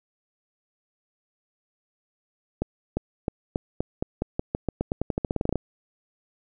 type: accelerating click train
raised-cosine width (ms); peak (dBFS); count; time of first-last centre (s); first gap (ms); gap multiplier
2; -11; 23; 2.62-5.557; 350; 0.89
effects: none